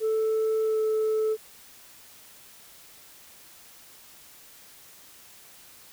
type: tone with pitch glide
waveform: sine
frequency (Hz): 439.3 to 435.5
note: A4 to A4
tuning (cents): -3 to -18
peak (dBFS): -20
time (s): 0-1.37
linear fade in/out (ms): 50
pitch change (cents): -15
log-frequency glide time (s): 0.62-0.8
effects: tanh soft clip ceiling -21 dBFS + white hiss -51 dBFS RMS until 5.92 s